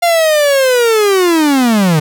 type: linear sweep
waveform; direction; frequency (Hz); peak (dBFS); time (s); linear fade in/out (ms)
45% pulse; down; 698.5 to 146.83; -8; 0.02-2; 10
effects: none